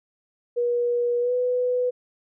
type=tone with pitch glide; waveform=sine; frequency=481.3 to 496.8 Hz; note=B4 to B4; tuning=-45 to +10 cents; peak=-20 dBFS; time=0.56-1.91 s; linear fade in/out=20 ms; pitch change=+55 cents; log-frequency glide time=1.2-1.33 s; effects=none